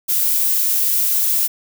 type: noise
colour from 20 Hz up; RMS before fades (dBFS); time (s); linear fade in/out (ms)
violet; -17; 0.08-1.48; 20
effects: none